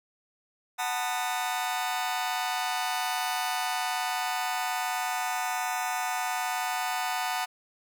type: chord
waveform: sawtooth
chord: B dominant seventh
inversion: second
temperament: just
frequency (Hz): 740.8 / 889 / 987.8 / 1234.7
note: F#5 / A5 / B5 / D#6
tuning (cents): +2 / +18 / 0 / -14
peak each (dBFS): -27 / -30 / -33 / -33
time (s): 0.78-7.46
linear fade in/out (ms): 20
effects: none